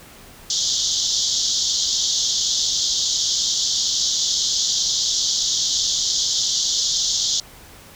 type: band-pass noise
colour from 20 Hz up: white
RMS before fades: -21 dBFS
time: 0.5-7.4 s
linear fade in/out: 2 ms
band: 3200 to 6900 Hz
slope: 96 dB/octave
effects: pink hiss -44 dBFS RMS until 7.95 s